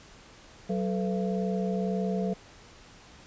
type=tone cluster; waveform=sine; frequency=188.3 / 437.2 / 499 / 679 Hz; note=F#3 / A4 / B4 / F5; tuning=+31 / -11 / +18 / -49 cents; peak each=-28 / -33 / -36 / -36 dBFS; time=0.69-2.34 s; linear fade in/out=10 ms; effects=pink hiss -52 dBFS RMS until 3.26 s + resampled to 16000 Hz